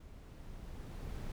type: noise with level ramp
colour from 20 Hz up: brown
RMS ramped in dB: -53 to -41 dBFS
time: 0-1.32 s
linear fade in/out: 5 ms
effects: none